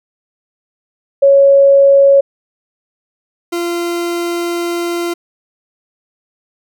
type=tone pair in turn; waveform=sine / 40% pulse; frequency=554.4 / 344.4 Hz; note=C#5 / F4; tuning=0 / -24 cents; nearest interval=minor sixth; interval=824 cents; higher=first; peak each=-4 / -15 dBFS; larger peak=first; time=1.22-2.21 / 3.52-5.14 s; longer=second; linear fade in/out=10 ms; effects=none